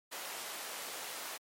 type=high-pass noise; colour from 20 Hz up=pink; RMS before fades=-43 dBFS; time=0.11-1.38 s; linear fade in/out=20 ms; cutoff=590 Hz; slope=12 dB/octave; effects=MP3 64 kbps